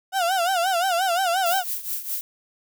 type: tone with vibrato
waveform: 35% pulse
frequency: 725 Hz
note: F#5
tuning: 35 cents flat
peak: -18 dBFS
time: 0.12-1.64 s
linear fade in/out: 50 ms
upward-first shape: sine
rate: 5.7 Hz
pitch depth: 130 cents each way
type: noise with tremolo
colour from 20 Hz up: violet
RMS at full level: -26 dBFS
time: 1.46-2.21 s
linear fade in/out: 0 ms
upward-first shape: triangle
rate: 4.8 Hz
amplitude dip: 80%
effects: none